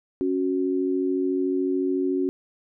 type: tone pair together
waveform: sine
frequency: 276.2 / 370 Hz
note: C#4 / F#4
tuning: -6 / 0 cents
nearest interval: perfect fourth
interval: 506 cents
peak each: -24 dBFS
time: 0.21-2.29 s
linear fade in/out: 0 ms
effects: none